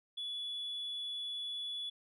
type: tone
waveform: sine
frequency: 3421 Hz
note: A7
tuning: 49 cents flat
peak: -36 dBFS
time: 0.17-1.9 s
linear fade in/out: 10 ms
effects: tanh soft clip ceiling -35 dBFS